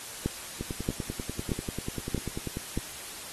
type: two click trains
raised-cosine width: 3 ms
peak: -20 / -14 dBFS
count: 21 / 5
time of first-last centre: 0.61-2.571 / 0.26-2.776 s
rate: 10.2 / 1.59 Hz
effects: white hiss -41 dBFS RMS until 3.32 s + AAC 32 kbps